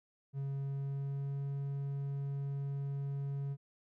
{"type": "tone with pitch glide", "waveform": "triangle", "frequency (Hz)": [138, 139.52], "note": ["C#3", "C#3"], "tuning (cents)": [-7, 12], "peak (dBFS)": -33, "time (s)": [0.33, 3.57], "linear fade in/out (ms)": 50, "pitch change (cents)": 19, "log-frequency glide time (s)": [0.58, 1.45], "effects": []}